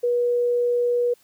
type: tone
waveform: sine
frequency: 483.8 Hz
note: B4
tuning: 36 cents flat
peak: -18 dBFS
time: 0.03-1.14 s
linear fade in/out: 10 ms
effects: white hiss -59 dBFS RMS until 1.23 s